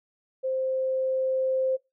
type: tone with level ramp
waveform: sine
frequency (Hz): 523.3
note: C5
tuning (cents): 0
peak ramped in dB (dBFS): -25 to -22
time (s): 0.43-1.77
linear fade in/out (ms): 20
effects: noise-tail reverb RT60 0.2 s tail -21 dB re dry